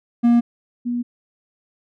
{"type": "tone pair in turn", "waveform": ["triangle", "sine"], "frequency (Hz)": [237.1, 241.5], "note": ["A#3", "B3"], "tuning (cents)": [30, -39], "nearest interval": "unison", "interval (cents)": 31, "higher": "second", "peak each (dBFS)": [-9, -20], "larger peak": "first", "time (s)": [[0.23, 0.41], [0.85, 1.03]], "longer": "neither", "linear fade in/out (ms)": 20, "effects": []}